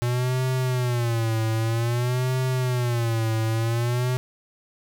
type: tone with vibrato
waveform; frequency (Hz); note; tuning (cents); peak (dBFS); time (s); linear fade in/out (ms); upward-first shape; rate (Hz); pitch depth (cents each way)
square; 120; B2; -49; -22; 0.02-4.17; 0; sine; 0.52; 130
effects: none